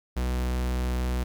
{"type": "tone", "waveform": "45% pulse", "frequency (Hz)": 62.2, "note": "B1", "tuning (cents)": 13, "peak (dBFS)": -25, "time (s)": [0.16, 1.24], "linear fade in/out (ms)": 10, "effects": ["11-bit"]}